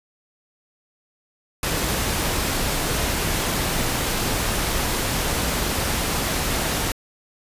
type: noise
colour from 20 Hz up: pink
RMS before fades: -23 dBFS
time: 1.63-6.92 s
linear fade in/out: 2 ms
effects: resampled to 32000 Hz

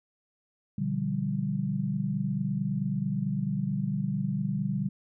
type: chord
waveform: sine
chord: G dominant seventh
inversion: first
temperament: just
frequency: 122.5 / 147 / 176.4 / 196 Hz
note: B2 / D3 / F3 / G3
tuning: -14 / +2 / +18 / 0 cents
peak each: -35 / -31 / -36 / -30 dBFS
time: 0.78-4.89 s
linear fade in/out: 5 ms
effects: none

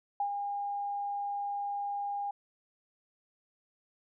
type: tone with ADSR envelope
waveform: sine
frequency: 810 Hz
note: G#5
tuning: 43 cents flat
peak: -27 dBFS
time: 0.2-2.31 s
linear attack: 3 ms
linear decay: 83 ms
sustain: -5 dB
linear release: 5 ms
effects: none

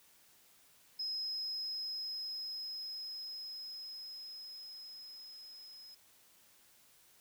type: tone with level ramp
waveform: triangle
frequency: 5110 Hz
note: D#8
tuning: 45 cents sharp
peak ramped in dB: -32 to -50 dBFS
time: 0.99-5.95 s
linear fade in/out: 10 ms
effects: tanh soft clip ceiling -34 dBFS + white hiss -65 dBFS RMS until 7.2 s

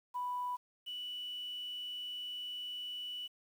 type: tone pair in turn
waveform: sine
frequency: 987.8 / 2960 Hz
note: B5 / F#7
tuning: 0 / 0 cents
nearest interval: octave + perfect fifth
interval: 1900 cents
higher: second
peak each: -34 / -39 dBFS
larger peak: first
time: 0.14-0.57 / 0.86-3.28 s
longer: second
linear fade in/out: 20 ms
effects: tanh soft clip ceiling -30 dBFS + 10-bit

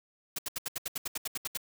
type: noise bursts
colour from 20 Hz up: white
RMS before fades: -34 dBFS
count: 13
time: 0.36-1.574 s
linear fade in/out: 5 ms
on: 26 ms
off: 73 ms
effects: none

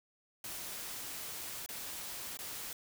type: noise with dropouts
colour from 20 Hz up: white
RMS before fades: -43 dBFS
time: 0.44-2.73 s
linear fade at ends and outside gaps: 2 ms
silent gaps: 1.662-1.689 / 2.372-2.389 s
effects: none

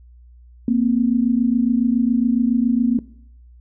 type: tone pair together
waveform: sine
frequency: 231.9 / 259.1 Hz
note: A#3 / C4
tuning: -9 / -17 cents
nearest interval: major second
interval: 192 cents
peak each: -16 / -19 dBFS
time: 0.68-2.99 s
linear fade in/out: 2 ms
effects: noise-tail reverb RT60 0.7 s tail -21 dB re dry + added 60 Hz sine -43 dBFS peak until 3.6 s

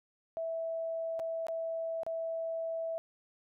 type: tone with dropouts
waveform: sine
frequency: 656 Hz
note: E5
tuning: 9 cents flat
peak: -33 dBFS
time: 0.37-2.98 s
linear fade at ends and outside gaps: 0 ms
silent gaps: 1.193-1.198 / 1.468-1.484 / 2.033-2.065 s
effects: none

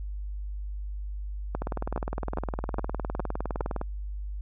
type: two click trains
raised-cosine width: 1 ms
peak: -15 / -17 dBFS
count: 6 / 44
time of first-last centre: 1.55-3.608 / 1.62-3.814 s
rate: 2.43 / 19.6 Hz
effects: added 50 Hz sine -32 dBFS peak until 4.41 s

